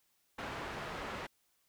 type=low-pass noise; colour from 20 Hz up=white; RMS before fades=-42 dBFS; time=0.38-1.27 s; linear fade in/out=10 ms; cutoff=1600 Hz; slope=12 dB/octave; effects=white hiss -75 dBFS RMS until 1.68 s